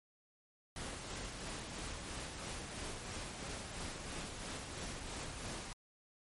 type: noise with tremolo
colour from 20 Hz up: pink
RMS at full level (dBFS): -43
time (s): 0.76-5.73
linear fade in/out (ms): 2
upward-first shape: sine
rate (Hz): 3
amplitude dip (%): 35
effects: MP3 48 kbps